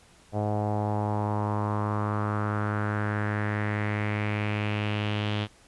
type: tone with low-pass filter sweep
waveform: sawtooth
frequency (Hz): 104.8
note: G#2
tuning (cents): +16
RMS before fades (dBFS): -28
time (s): 0.32-5.48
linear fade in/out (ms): 50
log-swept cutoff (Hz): 690 to 3300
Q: 3.6
effects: pink hiss -57 dBFS RMS until 5.67 s + resampled to 24000 Hz